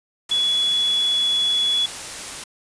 sine tone in noise, 3396 Hz, G#7, 38 cents sharp, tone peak -17 dBFS, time 0.31-1.86 s, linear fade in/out 5 ms, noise white, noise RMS -32 dBFS, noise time 0.29-2.44 s, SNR +12 dB, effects resampled to 22050 Hz

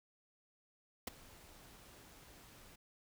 pink noise with ADSR envelope, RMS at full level -38 dBFS, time 1.07-2.76 s, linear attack 5 ms, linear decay 14 ms, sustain -21 dB, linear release 10 ms, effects none

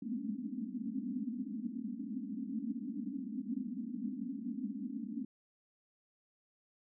white band-pass noise, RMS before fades -40 dBFS, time 0.02-5.25 s, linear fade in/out 5 ms, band 200 to 280 Hz, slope 96 dB/octave, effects none

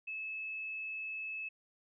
sine tone, 2600 Hz, E7, 24 cents flat, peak -38 dBFS, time 0.07-1.49 s, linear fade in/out 10 ms, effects none

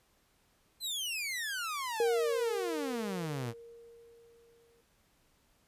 sawtooth exponential sweep, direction down, 4170 to 110 Hz, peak -31 dBFS, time 0.8-3.54 s, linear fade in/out 50 ms
sine tone with exponential decay, 466.2 Hz, A#4, in tune, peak -25 dBFS, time 2-4.81 s, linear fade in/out 2 ms, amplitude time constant 610 ms
effects pink hiss -70 dBFS RMS until 5.67 s + resampled to 32000 Hz

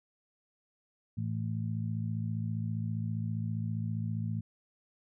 harmonic tone, 55 Hz, A1, in tune, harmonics 2 / 3 / 4, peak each -33 / -37 / -39 dBFS, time 1.17-4.41 s, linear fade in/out 10 ms, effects none

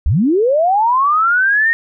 sine linear sweep, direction up, 50.7 to 1864.7 Hz, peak -10 dBFS, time 0.06-1.73 s, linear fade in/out 0 ms, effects none

